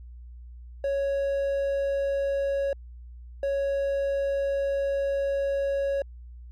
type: tone bursts at uneven times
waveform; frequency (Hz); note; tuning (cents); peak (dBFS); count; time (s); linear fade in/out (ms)
triangle; 554.4; C#5; 0; -22; 2; 0.84-2.73 / 3.43-6.02; 2
effects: added 60 Hz sine -41 dBFS peak until 6.51 s